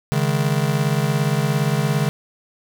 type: chord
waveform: square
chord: C# suspended second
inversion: none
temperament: just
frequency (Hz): 138.59 / 155.92 / 207.9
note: C#3 / D#3 / G#3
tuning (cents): 0 / +4 / +2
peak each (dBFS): -21 / -22 / -26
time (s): 0.12-2.09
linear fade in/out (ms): 0
effects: none